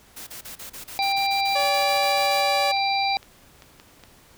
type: noise bursts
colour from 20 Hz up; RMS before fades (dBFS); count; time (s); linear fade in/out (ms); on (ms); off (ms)
white; -38; 16; 0.16-2.415; 10; 110; 33
type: harmonic tone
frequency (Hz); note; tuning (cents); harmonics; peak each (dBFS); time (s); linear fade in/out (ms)
789; G5; +11; 1 / 3 / 5 / 6; -22 / -27 / -29 / -30; 0.99-3.17; 0
type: tone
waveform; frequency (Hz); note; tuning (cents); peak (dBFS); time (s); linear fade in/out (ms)
sawtooth; 572; D5; -46; -20; 1.55-2.72; 10
type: clicks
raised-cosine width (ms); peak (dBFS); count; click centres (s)
0.2; -27; 6; 1.598 / 2.767 / 3.229 / 3.622 / 3.799 / 4.037
effects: pink hiss -53 dBFS RMS until 4.37 s